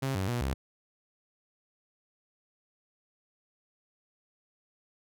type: tone with pitch steps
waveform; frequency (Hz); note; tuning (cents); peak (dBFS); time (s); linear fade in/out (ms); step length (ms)
sawtooth; 134.7 / 95.2 / 120.9 / 66.9; C#3 / F#2 / B2 / C2; -49 / +50 / -36 / +39; -25; 0.02-0.54; 10; 130
effects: none